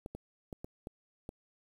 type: clicks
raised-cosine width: 2 ms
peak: -28 dBFS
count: 6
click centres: 0.061 / 0.15 / 0.528 / 0.645 / 0.871 / 1.291 s
effects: 9-bit